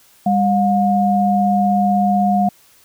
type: tone pair together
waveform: sine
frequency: 199.8 / 716.1 Hz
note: G3 / F5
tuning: +33 / +43 cents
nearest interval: octave + minor seventh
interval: 2210 cents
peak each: -15 dBFS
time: 0.26-2.49 s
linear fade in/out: 5 ms
effects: white hiss -51 dBFS RMS until 2.84 s